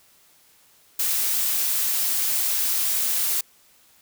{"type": "noise", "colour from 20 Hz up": "blue", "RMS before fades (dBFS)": -23, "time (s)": [0.99, 3.41], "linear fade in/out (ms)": 5, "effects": ["white hiss -57 dBFS RMS until 4.01 s"]}